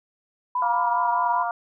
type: tone with vibrato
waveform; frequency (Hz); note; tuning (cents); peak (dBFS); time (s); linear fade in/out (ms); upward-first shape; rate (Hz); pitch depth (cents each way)
sine; 980; B5; -14; -21; 0.55-1.43; 5; triangle; 5; 52
type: harmonic tone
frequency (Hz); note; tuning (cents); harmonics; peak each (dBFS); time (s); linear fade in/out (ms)
234.2; A#3; +8; 3 / 4 / 5 / 6; -27 / -29 / -31 / -33; 0.62-1.51; 2
effects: none